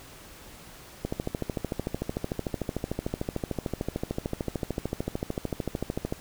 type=click train; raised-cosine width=2 ms; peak=-15 dBFS; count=69; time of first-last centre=1.05-6.125 s; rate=13.4 Hz; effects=pink hiss -48 dBFS RMS until 6.2 s